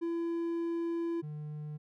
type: tone pair in turn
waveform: triangle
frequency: 336.6 / 150.63 Hz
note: E4 / D3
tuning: +36 / +44 cents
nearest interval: octave + major second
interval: 1392 cents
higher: first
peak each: -29 / -36 dBFS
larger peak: first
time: 0.01-1.22 / 1.22-1.78 s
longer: first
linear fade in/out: 20 ms
effects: none